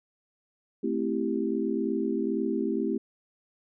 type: chord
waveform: sine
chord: A minor seventh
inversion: none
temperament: equal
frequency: 220 / 261.6 / 329.6 / 392 Hz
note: A3 / C4 / E4 / G4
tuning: 0 / 0 / 0 / 0 cents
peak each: -31 dBFS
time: 0.83-2.98 s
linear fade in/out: 10 ms
effects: none